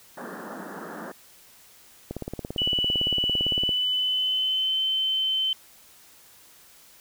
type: band-pass noise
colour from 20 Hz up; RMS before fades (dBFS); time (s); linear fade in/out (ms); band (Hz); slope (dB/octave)
pink; -38; 0.17-1.12; 5; 170 to 1800; 96
type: click train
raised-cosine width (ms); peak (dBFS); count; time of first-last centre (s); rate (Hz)
2; -18; 29; 2.11-3.692; 17.7
type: tone with pitch glide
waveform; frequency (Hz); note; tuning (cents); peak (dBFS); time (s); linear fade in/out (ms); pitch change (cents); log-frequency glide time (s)
sine; 2960 to 3075; F#7 to G7; 0 to -34; -22; 2.58-5.53; 2; +66; 3.39-4.8
effects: white hiss -53 dBFS RMS until 7 s